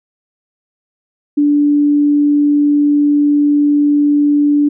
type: tone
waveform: sine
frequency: 291.6 Hz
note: D4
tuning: 12 cents flat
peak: -8 dBFS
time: 1.37-4.69 s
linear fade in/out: 10 ms
effects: none